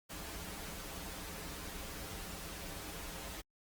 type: noise with comb filter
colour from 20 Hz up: pink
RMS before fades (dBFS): -45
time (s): 0.09-3.42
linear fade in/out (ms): 20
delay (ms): 8.2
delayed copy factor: -0.85
effects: Opus 48 kbps